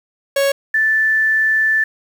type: tone pair in turn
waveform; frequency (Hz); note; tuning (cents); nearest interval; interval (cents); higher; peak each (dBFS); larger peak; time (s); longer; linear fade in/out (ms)
45% pulse / sine; 554 / 1758.8; C#5 / A6; -1 / -1; octave + minor sixth; 2000; second; -13 / -12; second; 0.36-0.52 / 0.74-1.84; second; 5
effects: 7-bit